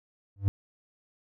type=tone with exponential growth; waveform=triangle; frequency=98.9 Hz; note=G2; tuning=16 cents sharp; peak=-15 dBFS; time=0.36-0.48 s; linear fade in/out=0 ms; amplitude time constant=24 ms; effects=none